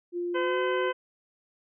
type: tone with pitch glide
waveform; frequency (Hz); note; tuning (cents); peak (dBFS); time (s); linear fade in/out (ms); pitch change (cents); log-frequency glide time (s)
sine; 350 to 368.9; F4 to F#4; +4 to -5; -28; 0.12-0.93; 50; +91; 0.4-0.58
type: harmonic tone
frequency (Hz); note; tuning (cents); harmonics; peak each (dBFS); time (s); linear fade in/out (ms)
510; C5; -44; 1 / 2 / 3 / 4 / 5 / 6; -29 / -32 / -34 / -39 / -43 / -41; 0.34-0.93; 20
effects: none